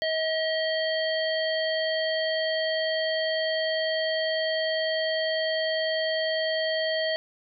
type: harmonic tone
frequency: 637 Hz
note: D#5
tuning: 41 cents sharp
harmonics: 1 / 3 / 5 / 7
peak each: -26 / -31 / -33 / -34 dBFS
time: 0.02-7.16 s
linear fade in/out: 0 ms
effects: none